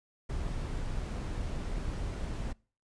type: noise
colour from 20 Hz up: brown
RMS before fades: -35 dBFS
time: 0.29-2.53 s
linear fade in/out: 10 ms
effects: noise-tail reverb RT60 0.4 s tail -25 dB re dry + resampled to 22050 Hz